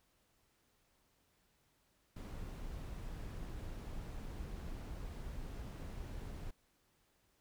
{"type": "noise", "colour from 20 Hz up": "brown", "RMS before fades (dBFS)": -45, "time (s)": [2.16, 6.51], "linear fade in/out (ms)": 5, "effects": ["pink hiss -75 dBFS RMS until 7.4 s"]}